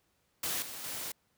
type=noise with level steps; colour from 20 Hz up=white; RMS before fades=-34 / -43 / -39 dBFS; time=0.43-1.12 s; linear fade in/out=5 ms; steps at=0.62 / 0.84 s; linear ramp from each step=2 ms; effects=pink hiss -74 dBFS RMS until 1.37 s + high-pass 60 Hz 12 dB/octave